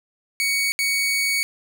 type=tone bursts at uneven times; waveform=sawtooth; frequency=2237 Hz; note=C#7; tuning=15 cents sharp; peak=-16 dBFS; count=2; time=0.4-0.72 / 0.79-1.43 s; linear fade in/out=0 ms; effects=none